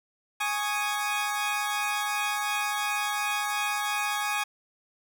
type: chord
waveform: 20% pulse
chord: Ab suspended fourth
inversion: none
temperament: equal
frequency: 830.6 / 1108.7 / 1244.5 Hz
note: Ab5 / Db6 / Eb6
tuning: 0 / 0 / 0 cents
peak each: -24 / -29 / -28 dBFS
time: 0.4-4.44 s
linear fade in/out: 10 ms
effects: none